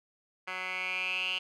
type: tone with band-pass filter sweep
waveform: 10% pulse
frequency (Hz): 185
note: F#3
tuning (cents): 0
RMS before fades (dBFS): -34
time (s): 0.47-1.39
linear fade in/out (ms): 10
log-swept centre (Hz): 1900 to 2900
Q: 8.3
effects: none